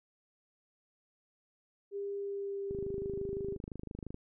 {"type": "tone with pitch glide", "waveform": "sine", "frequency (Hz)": [400.9, 394.5], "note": ["G4", "G4"], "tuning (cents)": [39, 11], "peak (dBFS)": -35, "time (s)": [1.91, 3.58], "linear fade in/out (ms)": 50, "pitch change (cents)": -28, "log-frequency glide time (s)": [2.17, 2.86]}
{"type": "click train", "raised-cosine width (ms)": 3, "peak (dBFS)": -29, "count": 38, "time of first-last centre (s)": [2.71, 4.144], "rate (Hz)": 25.8}
{"effects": []}